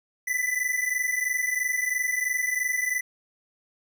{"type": "tone pair together", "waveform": "square", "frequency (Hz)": [1984, 2007], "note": ["B6", "B6"], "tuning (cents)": [7, 27], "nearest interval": "unison", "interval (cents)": 20, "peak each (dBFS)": -28, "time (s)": [0.27, 3.01], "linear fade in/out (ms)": 10, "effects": []}